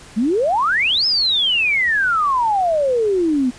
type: exponential two-way sweep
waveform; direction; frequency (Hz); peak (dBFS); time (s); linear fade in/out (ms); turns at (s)
sine; up then down; 201.4 to 5274 to 241; -14; 0.16-3.51; 20; 1.06
effects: pink hiss -41 dBFS RMS until 3.58 s + resampled to 22050 Hz